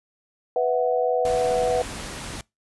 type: chord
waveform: sine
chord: B suspended fourth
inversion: none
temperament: just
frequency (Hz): 493.9 / 658.5 / 740.8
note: B4 / E5 / F#5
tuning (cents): 0 / -2 / +2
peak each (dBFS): -21 / -25 / -25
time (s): 0.56-1.82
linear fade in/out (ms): 2
type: noise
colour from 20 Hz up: pink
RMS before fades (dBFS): -34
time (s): 1.25-2.41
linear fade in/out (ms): 2
effects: noise-tail reverb RT60 0.2 s tail -24 dB re dry + resampled to 24000 Hz